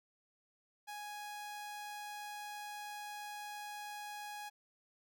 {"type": "tone", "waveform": "sawtooth", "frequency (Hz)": 831, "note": "G#5", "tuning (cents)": 1, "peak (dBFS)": -40, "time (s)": [0.87, 4.5], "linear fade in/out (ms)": 20, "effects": []}